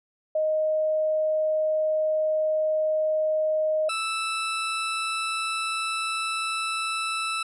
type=tone pair in turn; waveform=sine / 20% pulse; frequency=622.3 / 1318.6 Hz; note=D#5 / E6; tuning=0 / 0 cents; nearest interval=octave + minor second; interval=1300 cents; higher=second; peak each=-21 dBFS; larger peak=neither; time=0.35-3.89 / 3.89-7.43 s; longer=neither; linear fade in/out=5 ms; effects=resampled to 24000 Hz